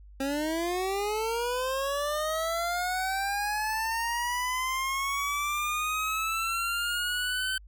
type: linear sweep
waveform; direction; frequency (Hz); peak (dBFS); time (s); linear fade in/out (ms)
25% pulse; up; 266.4 to 1536; -24; 0.2-7.58; 5
effects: added 50 Hz sine -47 dBFS peak until 7.67 s